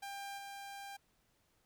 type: tone with level steps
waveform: sawtooth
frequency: 796 Hz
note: G5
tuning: 26 cents sharp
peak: -39 / -42 dBFS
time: 0.02-0.97 s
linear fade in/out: 10 ms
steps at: 0.37 s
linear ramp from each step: 20 ms
effects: pink hiss -75 dBFS RMS until 1.65 s